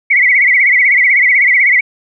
sine tone with vibrato, 2102 Hz, C7, 7 cents sharp, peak -6 dBFS, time 0.1-1.81 s, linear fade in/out 10 ms, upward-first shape sine, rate 16 Hz, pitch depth 130 cents each way, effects none

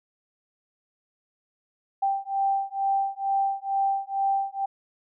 sine beating tone pair, 784 / 786.2 Hz, G5 / G5, 0 / +5 cents, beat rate 2.2 Hz, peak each -26 / -26 dBFS, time 2.02-4.66 s, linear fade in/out 10 ms, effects none

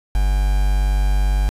triangle tone with quantisation, 49 Hz, G1, in tune, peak -12 dBFS, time 0.15-1.49 s, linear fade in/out 0 ms, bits 5, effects resampled to 32000 Hz

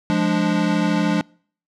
square chord, D diminished, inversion first, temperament equal, 174.61 / 207.7 / 293.7 Hz, F3 / Ab3 / D4, 0 / 0 / 0 cents, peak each -22 dBFS, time 0.1-1.21 s, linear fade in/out 0 ms, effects noise-tail reverb RT60 0.5 s tail -26 dB re dry + low-pass 5000 Hz 12 dB/octave

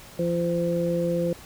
harmonic tone, 171.6 Hz, F3, 30 cents flat, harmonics 1 / 2 / 3, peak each -26 / -29 / -25 dBFS, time 0.19-1.33 s, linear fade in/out 2 ms, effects pink hiss -46 dBFS RMS until 1.45 s

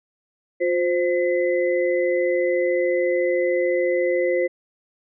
sine tone cluster, 355.8 / 522 / 2021 Hz, F4 / C5 / B6, +32 / -4 / +39 cents, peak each -22 / -20 / -29 dBFS, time 0.6-4.48 s, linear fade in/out 20 ms, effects none

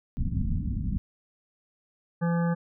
pink low-pass noise, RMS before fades -28 dBFS, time 0.17-0.98 s, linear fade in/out 0 ms, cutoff 240 Hz, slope 48 dB/octave
harmonic tone, 170.1 Hz, F3, 45 cents flat, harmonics 1 / 3 / 5 / 7 / 9 / 10, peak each -23 / -33 / -37 / -40 / -42 / -43 dBFS, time 2.21-2.55 s, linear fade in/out 20 ms
effects none

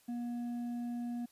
sine tone with hard clipping, 239.5 Hz, A#3, 47 cents sharp, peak -37 dBFS, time 0.08-1.26 s, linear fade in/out 10 ms, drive 4 dB, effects white hiss -67 dBFS RMS until 1.31 s + resampled to 32000 Hz

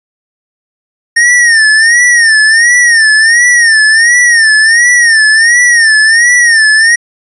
square tone with vibrato, 1836 Hz, A#6, 27 cents flat, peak -4 dBFS, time 1.16-6.96 s, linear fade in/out 10 ms, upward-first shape sine, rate 1.4 Hz, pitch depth 110 cents each way, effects resampled to 24000 Hz

